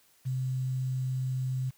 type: tone with quantisation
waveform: sine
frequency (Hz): 129.6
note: C3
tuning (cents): -16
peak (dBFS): -28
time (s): 0.25-1.71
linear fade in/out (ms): 20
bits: 9
effects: white hiss -64 dBFS RMS until 1.77 s